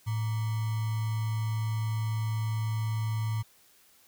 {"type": "tone with sample-and-hold", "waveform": "sine", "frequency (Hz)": 110, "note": "A2", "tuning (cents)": 0, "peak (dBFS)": -27, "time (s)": [0.06, 3.43], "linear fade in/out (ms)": 20, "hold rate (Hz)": 1050, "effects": ["white hiss -61 dBFS RMS until 4.07 s"]}